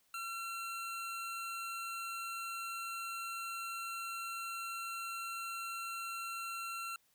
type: tone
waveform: 25% pulse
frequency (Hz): 1359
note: F6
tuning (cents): -48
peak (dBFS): -36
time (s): 0.14-6.96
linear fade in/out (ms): 2
effects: white hiss -73 dBFS RMS until 7.14 s